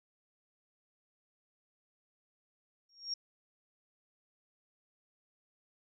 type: tone with exponential growth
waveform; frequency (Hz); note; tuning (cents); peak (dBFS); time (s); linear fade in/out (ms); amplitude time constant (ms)
sine; 5570; F8; -5; -31; 2.89-3.14; 5; 53
effects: none